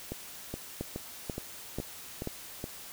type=two click trains; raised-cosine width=2 ms; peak=-22 / -20 dBFS; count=7 / 4; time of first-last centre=0.12-2.641 / 0.81-2.273 s; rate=2.38 / 2.05 Hz; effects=white hiss -46 dBFS RMS until 2.92 s